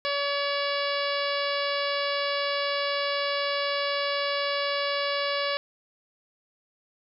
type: harmonic tone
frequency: 568 Hz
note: C#5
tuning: 42 cents sharp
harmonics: 1 / 2 / 3 / 4 / 5 / 6 / 7 / 8 / 9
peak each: -29 / -32 / -34 / -35 / -36 / -37 / -37 / -38 / -39 dBFS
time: 0.05-5.57 s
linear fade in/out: 0 ms
effects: none